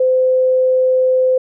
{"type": "tone", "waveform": "sine", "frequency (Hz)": 514, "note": "C5", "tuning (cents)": -31, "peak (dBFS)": -10, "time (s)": [0, 1.38], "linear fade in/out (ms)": 5, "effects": []}